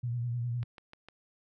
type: tone with vibrato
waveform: sine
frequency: 120 Hz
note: B2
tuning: 49 cents flat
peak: -30 dBFS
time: 0.03-0.64 s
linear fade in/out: 10 ms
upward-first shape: square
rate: 9.8 Hz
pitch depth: 36 cents each way
type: click train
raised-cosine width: 0.3 ms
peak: -32 dBFS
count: 4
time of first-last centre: 0.63-1.086 s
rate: 6.58 Hz
effects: none